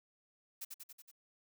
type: noise with echo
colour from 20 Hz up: blue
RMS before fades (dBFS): -43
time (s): 0.61-0.65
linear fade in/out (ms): 10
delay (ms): 93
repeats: 5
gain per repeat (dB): -3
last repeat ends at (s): 1.115
effects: none

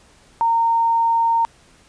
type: tone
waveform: sine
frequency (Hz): 920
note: A#5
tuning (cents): -23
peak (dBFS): -14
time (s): 0.41-1.45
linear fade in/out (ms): 0
effects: pink hiss -52 dBFS RMS until 1.88 s + resampled to 22050 Hz

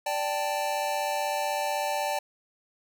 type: chord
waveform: square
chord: D suspended fourth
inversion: none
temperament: equal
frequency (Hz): 587.3 / 784 / 880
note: D5 / G5 / A5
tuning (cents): 0 / 0 / 0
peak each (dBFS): -32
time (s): 0.06-2.19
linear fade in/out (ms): 5
effects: none

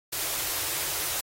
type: band-stop noise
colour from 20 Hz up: white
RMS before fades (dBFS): -30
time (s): 0.12-1.21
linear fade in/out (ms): 10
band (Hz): 160 to 290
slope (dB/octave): 96
effects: AAC 48 kbps

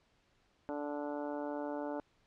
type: harmonic tone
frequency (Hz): 146.2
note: D3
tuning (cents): -7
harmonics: 2 / 3 / 4 / 5 / 6 / 7 / 8 / 9 / 10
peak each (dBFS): -40 / -45 / -41 / -49 / -45 / -55 / -57 / -57 / -54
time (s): 0.69-2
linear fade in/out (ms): 0
effects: pink hiss -72 dBFS RMS until 2.26 s + low-pass 5000 Hz 12 dB/octave

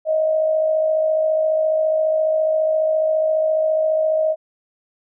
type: tone with amplitude modulation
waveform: sine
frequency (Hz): 629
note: D#5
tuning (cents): +19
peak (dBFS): -13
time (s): 0.05-4.36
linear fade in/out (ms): 50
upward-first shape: sine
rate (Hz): 54.6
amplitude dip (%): 45
effects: none

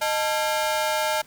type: ring-modulated tone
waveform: sawtooth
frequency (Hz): 751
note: F#5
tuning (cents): +26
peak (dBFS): -15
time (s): 0.01-1.22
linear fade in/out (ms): 10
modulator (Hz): 132
effects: pink hiss -52 dBFS RMS until 1.26 s

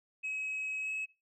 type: tone with pitch glide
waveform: sine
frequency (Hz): 2555 to 2574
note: D#7 to E7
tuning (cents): +45 to -42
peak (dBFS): -32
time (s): 0.23-1.06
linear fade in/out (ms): 20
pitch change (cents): +13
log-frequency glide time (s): 0.81-0.9
effects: noise-tail reverb RT60 0.3 s tail -23 dB re dry + tanh soft clip ceiling -32 dBFS

